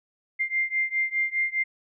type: beating tone pair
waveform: sine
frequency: 2098 / 2102.9 Hz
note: C7 / C7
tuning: +4 / +8 cents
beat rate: 4.9 Hz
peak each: -26 / -27 dBFS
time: 0.39-1.64 s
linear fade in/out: 20 ms
effects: none